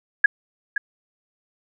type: tone with echo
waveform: sine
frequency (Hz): 1666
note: G#6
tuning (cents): +5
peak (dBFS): -8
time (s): 0.24-0.26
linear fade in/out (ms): 5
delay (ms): 520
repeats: 1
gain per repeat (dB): -11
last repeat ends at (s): 0.78
effects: none